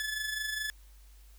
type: tone with amplitude modulation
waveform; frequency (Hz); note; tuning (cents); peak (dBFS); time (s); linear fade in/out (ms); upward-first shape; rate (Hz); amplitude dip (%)
sawtooth; 1723; A6; -37; -27; 0-0.7; 0; sine; 24.8; 50
effects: added 50 Hz sine -52 dBFS peak until 1.38 s + white hiss -64 dBFS RMS until 1.38 s